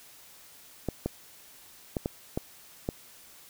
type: clicks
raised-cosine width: 2 ms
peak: -15 dBFS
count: 6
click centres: 0.887 / 1.06 / 1.968 / 2.059 / 2.375 / 2.889 s
effects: white hiss -53 dBFS RMS until 3.49 s